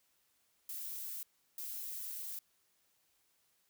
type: noise bursts at uneven times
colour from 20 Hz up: violet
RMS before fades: -43 dBFS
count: 2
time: 0.69-1.23 / 1.58-2.39 s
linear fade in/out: 2 ms
effects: white hiss -75 dBFS RMS until 3.69 s